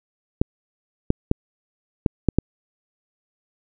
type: clicks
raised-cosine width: 3 ms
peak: -3 dBFS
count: 6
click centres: 0.415 / 1.104 / 1.314 / 2.062 / 2.287 / 2.386 s
effects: none